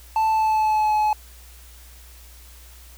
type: tone with pitch glide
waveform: triangle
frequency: 880 to 852 Hz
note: A5 to G#5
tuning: 0 to +44 cents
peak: -15 dBFS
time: 0.16-1.13 s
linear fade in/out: 2 ms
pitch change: -56 cents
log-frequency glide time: 0.3-0.94 s
effects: added 60 Hz sine -44 dBFS peak until 2.97 s + white hiss -49 dBFS RMS until 2.97 s